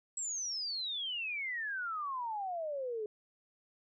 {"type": "exponential sweep", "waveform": "sine", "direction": "down", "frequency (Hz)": [7810, 414.1], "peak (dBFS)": -35, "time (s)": [0.17, 3.06], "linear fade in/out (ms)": 2, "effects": []}